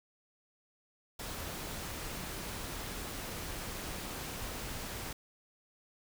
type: noise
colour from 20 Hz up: pink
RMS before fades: -41 dBFS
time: 1.19-5.13 s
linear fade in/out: 5 ms
effects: none